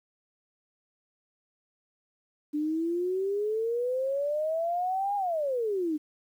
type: exponential two-way sweep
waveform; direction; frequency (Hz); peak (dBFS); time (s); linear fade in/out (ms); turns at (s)
sine; up then down; 293.7 to 823 to 293.7; -26; 2.53-5.98; 20; 5.16
effects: 10-bit